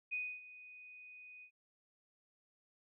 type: tone with ADSR envelope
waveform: sine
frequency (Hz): 2489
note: D#7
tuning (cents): 0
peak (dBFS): -35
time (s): 0.11-1.51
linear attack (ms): 23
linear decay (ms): 270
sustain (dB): -17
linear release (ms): 80
effects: none